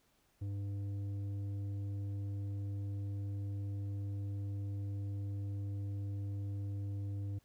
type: tone with tanh clipping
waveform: triangle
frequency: 100 Hz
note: G2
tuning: 35 cents sharp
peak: -38 dBFS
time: 0.41-7.39 s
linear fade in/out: 10 ms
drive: 12 dB
effects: pink hiss -73 dBFS RMS until 7.44 s